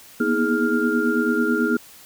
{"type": "tone cluster", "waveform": "sine", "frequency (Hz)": [236.7, 245.8, 319.1, 416.3, 1403], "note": ["A#3", "B3", "D#4", "G#4", "F6"], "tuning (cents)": [27, -8, 44, 4, 8], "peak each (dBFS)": -24, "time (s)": [0.2, 1.77], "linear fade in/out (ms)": 5, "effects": ["white hiss -46 dBFS RMS until 2.05 s"]}